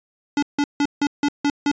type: tone bursts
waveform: square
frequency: 287.9 Hz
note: D4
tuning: 34 cents flat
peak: -17 dBFS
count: 7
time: 0.37-1.715 s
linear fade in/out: 2 ms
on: 55 ms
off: 160 ms
effects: resampled to 16000 Hz